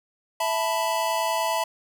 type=chord; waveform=square; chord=E suspended fourth; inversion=none; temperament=just; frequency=659.3 / 879 / 988.9 Hz; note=E5 / A5 / B5; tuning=0 / -2 / +2 cents; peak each=-28 dBFS; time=0.4-1.64 s; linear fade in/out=5 ms; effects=none